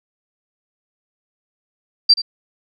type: tone with echo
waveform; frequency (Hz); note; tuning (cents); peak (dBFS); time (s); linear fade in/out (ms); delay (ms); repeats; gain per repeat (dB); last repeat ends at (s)
sine; 4699; D8; 0; -6; 2.09-2.14; 10; 80; 1; -14; 2.22
effects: none